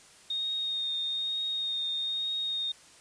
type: tone with vibrato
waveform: sine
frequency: 3700 Hz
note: A#7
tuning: 14 cents flat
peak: -29 dBFS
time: 0.3-2.72 s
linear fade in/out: 5 ms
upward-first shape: triangle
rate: 1.1 Hz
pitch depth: 18 cents each way
effects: white hiss -55 dBFS RMS until 3 s + resampled to 22050 Hz